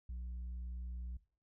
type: tone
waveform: sine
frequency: 60.7 Hz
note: B1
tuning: 29 cents flat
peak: -38 dBFS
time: 0.09-1.17 s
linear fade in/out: 5 ms
effects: noise-tail reverb RT60 0.4 s tail -20 dB re dry + tanh soft clip ceiling -40 dBFS